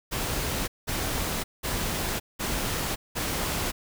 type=noise bursts; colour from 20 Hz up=pink; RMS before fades=-29 dBFS; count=5; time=0.11-3.72 s; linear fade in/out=20 ms; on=570 ms; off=190 ms; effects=none